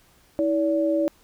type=tone pair together; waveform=sine; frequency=322.8 / 573.5 Hz; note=E4 / D5; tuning=-36 / -41 cents; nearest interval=minor seventh; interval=995 cents; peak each=-22 dBFS; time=0.39-1.08 s; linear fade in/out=0 ms; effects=pink hiss -58 dBFS RMS until 1.23 s